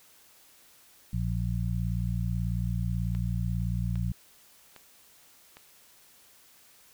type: harmonic tone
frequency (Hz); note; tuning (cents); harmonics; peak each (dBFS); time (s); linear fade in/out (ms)
58.27; A#1; 0; 1 / 2 / 3; -31 / -30 / -33; 1.13-4.12; 5
type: click train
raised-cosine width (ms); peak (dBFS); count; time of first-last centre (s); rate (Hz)
0.3; -31; 4; 3.15-5.569; 1.24
effects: white hiss -58 dBFS RMS until 6.93 s

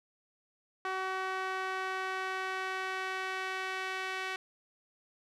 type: tone with band-pass filter sweep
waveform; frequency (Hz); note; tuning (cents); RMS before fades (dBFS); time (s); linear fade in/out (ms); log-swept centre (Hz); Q
sawtooth; 377.5; F#4; +35; -36; 0.85-4.36; 2; 1300 to 2100; 1.3
effects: none

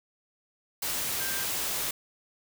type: tone in noise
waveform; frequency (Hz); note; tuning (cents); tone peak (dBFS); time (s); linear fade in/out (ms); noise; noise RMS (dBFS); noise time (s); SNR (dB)
sine; 1578; G6; +11; -38; 1.2-1.44; 5; white; -31; 0.82-1.91; -10
effects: none

